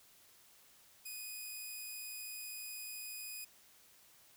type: tone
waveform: 5% pulse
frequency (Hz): 2489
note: D#7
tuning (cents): 0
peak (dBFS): -34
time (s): 1.05-3.45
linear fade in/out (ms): 10
effects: white hiss -64 dBFS RMS until 4.36 s